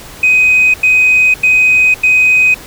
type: tone bursts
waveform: sine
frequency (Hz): 2511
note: D#7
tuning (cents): +15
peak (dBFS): -4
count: 4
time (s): 0.23-2.543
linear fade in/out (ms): 5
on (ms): 510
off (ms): 91
effects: tanh soft clip ceiling -2 dBFS + pink hiss -32 dBFS RMS until 2.66 s